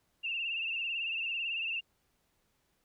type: tone with vibrato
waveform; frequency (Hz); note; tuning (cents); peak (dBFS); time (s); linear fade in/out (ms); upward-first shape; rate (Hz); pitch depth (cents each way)
sine; 2715; F7; -50; -32; 0.23-1.81; 20; sine; 18; 67
effects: pink hiss -75 dBFS RMS until 2.84 s